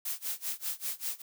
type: noise with tremolo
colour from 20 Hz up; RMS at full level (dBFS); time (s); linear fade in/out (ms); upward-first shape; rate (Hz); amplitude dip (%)
blue; -33; 0.05-1.22; 5; sine; 5.1; 95
effects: none